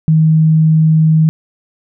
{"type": "tone", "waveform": "sine", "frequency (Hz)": 158.1, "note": "D#3", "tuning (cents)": 28, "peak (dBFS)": -6, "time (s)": [0.08, 1.29], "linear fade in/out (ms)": 0, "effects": []}